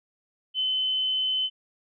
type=tone; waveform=sine; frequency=3045 Hz; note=F#7; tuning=49 cents sharp; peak=-23 dBFS; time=0.54-1.5 s; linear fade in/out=50 ms; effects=none